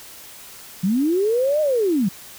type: linear two-way sweep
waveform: sine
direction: up then down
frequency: 172.7 to 624 to 172.7 Hz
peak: -16 dBFS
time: 0.83-2.09 s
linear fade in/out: 10 ms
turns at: 1.61 s
effects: white hiss -41 dBFS RMS until 2.38 s